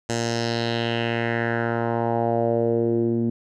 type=tone with low-pass filter sweep; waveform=10% pulse; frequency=116.54 Hz; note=A#2; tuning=in tune; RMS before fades=-23 dBFS; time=0.09-3.3 s; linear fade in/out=5 ms; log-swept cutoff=7300 to 260 Hz; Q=2.9; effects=none